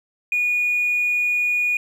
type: tone with hard clipping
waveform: sine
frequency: 2452 Hz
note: D#7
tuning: 26 cents flat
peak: -18 dBFS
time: 0.32-1.77 s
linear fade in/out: 2 ms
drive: 1 dB
effects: none